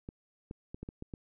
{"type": "clicks", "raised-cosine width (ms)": 3, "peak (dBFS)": -28, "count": 7, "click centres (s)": [0.089, 0.511, 0.745, 0.83, 0.889, 1.024, 1.138], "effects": []}